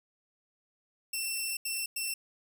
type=tone bursts at uneven times; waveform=10% pulse; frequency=2692 Hz; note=E7; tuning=36 cents sharp; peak=-23 dBFS; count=3; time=1.13-1.57 / 1.65-1.86 / 1.96-2.14 s; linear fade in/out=5 ms; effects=10-bit